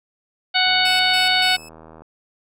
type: harmonic tone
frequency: 741 Hz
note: F#5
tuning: 2 cents sharp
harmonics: 1 / 2 / 3 / 4 / 5 / 6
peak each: -22 / -22 / -22 / -22 / -22 / -22 dBFS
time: 0.54-1.57 s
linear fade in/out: 20 ms
type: click train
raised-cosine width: 1 ms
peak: -28 dBFS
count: 109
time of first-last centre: 0.67-2.02 s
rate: 80 Hz
type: tone with tremolo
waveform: 15% pulse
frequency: 2600 Hz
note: E7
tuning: 24 cents flat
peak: -21 dBFS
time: 0.85-1.69 s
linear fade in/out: 5 ms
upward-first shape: square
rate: 3.5 Hz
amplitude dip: 75%
effects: none